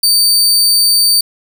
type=tone; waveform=sawtooth; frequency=4600 Hz; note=D8; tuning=37 cents flat; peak=-5 dBFS; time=0.03-1.21 s; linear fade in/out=5 ms; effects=none